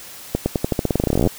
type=accelerating click train; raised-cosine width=2 ms; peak=-4 dBFS; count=23; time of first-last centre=0.35-1.273 s; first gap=110 ms; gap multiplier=0.89; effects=white hiss -38 dBFS RMS until 1.38 s